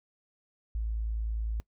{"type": "tone", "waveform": "sine", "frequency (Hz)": 55, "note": "A1", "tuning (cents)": 0, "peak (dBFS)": -29, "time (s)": [0.75, 1.6], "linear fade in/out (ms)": 0, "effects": ["noise-tail reverb RT60 0.1 s tail -22 dB re dry"]}